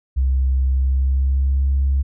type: tone with pitch glide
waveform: sine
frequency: 65.8 to 68.16 Hz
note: C2 to C#2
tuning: +10 to -29 cents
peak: -13 dBFS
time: 0.16-2.03 s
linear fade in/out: 20 ms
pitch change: +61 cents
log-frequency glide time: 0.7-1.69 s
effects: tanh soft clip ceiling -11 dBFS